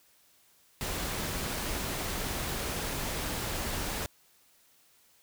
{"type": "noise", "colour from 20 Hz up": "pink", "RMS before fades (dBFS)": -34, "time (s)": [0.81, 4.06], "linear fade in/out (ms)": 0, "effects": ["white hiss -64 dBFS RMS until 5.22 s"]}